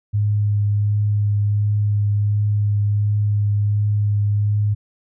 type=tone with vibrato; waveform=sine; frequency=103.6 Hz; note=G#2; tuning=4 cents flat; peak=-15 dBFS; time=0.13-4.75 s; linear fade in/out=20 ms; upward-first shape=triangle; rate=1.4 Hz; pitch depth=13 cents each way; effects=none